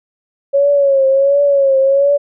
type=tone with vibrato; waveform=sine; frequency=553 Hz; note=C#5; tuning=4 cents flat; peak=-8 dBFS; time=0.53-2.18 s; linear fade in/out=20 ms; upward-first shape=triangle; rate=1.4 Hz; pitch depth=68 cents each way; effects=none